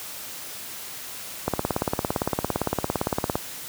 click train, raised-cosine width 1 ms, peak -8 dBFS, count 34, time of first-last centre 1.48-3.355 s, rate 17.6 Hz, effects white hiss -37 dBFS RMS until 3.68 s + high-pass 60 Hz 12 dB/octave

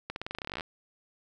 accelerating click train, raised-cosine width 0.3 ms, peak -19 dBFS, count 18, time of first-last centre 0.1-0.608 s, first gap 61 ms, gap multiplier 0.9, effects none

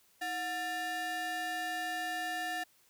square ring-modulated tone, 523.3 Hz, C5, in tune, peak -32 dBFS, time 0.21-2.64 s, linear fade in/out 10 ms, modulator 1250 Hz, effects white hiss -67 dBFS RMS until 2.89 s

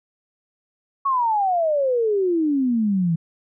sine exponential sweep, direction down, 1123 to 160 Hz, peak -17 dBFS, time 1.05-3.16 s, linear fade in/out 10 ms, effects none

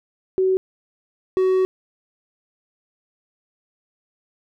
sine / triangle tone pair in turn, 376.6 / 374.7 Hz, F#4 / F#4, +31 / +22 cents, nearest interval unison, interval 9 cents, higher first, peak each -15 / -13 dBFS, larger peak second, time 0.38-0.57 / 1.37-1.65 s, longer second, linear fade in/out 0 ms, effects none

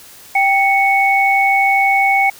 sine tone pair together, 784.8 / 2217 Hz, G5 / C#7, +2 / 0 cents, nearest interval octave + tritone, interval 1798 cents, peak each -13 dBFS, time 0.35-2.3 s, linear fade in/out 5 ms, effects white hiss -40 dBFS RMS until 2.39 s

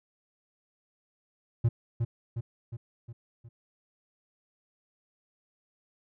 triangle tone with echo, 116.54 Hz, A#2, in tune, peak -18 dBFS, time 1.64-1.69 s, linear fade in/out 10 ms, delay 360 ms, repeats 5, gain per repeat -5 dB, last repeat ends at 3.49 s, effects none

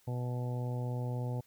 harmonic tone, 123.47 Hz, B2, in tune, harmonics 1 / 2 / 3 / 4 / 5 / 6 / 7, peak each -33 / -44 / -48 / -45 / -49 / -52 / -49 dBFS, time 0.07-1.41 s, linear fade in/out 10 ms, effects white hiss -67 dBFS RMS until 1.46 s

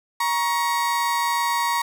35% pulse tone pair together, 946.2 / 1108.7 Hz, A#5 / C#6, +26 / 0 cents, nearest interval minor third, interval 274 cents, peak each -20 / -24 dBFS, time 0.2-1.82 s, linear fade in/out 5 ms, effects none

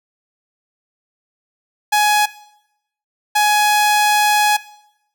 sawtooth tone bursts at uneven times, 838 Hz, G#5, 15 cents sharp, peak -8 dBFS, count 2, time 1.92-2.26 / 3.35-4.57 s, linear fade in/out 10 ms, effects noise-tail reverb RT60 0.8 s tail -19 dB re dry

